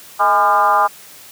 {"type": "tone with frequency modulation", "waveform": "sine", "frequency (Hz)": 1015, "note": "B5", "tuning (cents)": 47, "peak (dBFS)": -10, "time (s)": [0.19, 0.88], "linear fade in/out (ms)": 20, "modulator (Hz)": 192, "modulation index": 1.6, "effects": ["white hiss -40 dBFS RMS until 1.31 s", "high-pass 80 Hz 12 dB/octave"]}